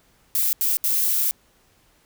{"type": "noise bursts at uneven times", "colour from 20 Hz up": "violet", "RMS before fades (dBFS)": -21, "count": 3, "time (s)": [[0.35, 0.53], [0.61, 0.77], [0.84, 1.31]], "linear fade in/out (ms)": 0, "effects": ["pink hiss -60 dBFS RMS until 2.05 s"]}